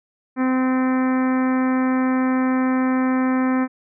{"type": "harmonic tone", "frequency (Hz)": 258.1, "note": "C4", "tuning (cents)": -23, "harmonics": [1, 2, 3, 4, 5, 6, 7, 8, 9], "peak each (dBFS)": [-17, -29, -31, -30, -32, -36, -34, -39, -40], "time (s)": [0.36, 3.68], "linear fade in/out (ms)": 50, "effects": []}